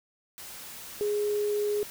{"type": "tone in noise", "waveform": "sine", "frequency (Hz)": 415.3, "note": "G#4", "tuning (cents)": 0, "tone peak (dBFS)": -25, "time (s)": [1.01, 1.83], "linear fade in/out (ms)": 0, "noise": "white", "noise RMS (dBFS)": -43, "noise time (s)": [0.38, 1.9], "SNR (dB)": 15, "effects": []}